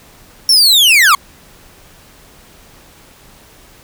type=linear sweep; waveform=40% pulse; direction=down; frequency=5540 to 1046.5 Hz; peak=-5 dBFS; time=0.49-1.15 s; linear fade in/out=2 ms; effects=pink hiss -43 dBFS RMS until 3.83 s